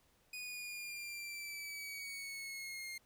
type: linear sweep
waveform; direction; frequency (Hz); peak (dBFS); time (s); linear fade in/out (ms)
sawtooth; down; 2484 to 2118; -40; 0.33-2.98; 5
effects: pink hiss -72 dBFS RMS until 3.05 s